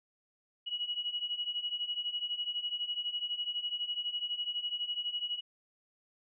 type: beating tone pair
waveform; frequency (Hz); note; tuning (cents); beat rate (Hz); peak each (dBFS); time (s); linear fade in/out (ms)
sine; 2908 / 2920; F#7 / F#7; -31 / -24; 12; -38 / -35; 0.66-5.41; 20
effects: none